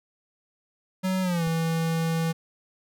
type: tone with pitch glide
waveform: square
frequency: 187.2 to 163.91 Hz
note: F#3 to E3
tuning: +20 to -10 cents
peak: -24 dBFS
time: 1.03-2.33 s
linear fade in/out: 20 ms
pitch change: -230 cents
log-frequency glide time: 1.22-1.44 s
type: click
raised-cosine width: 5 ms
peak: -29 dBFS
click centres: 1.473 s
effects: none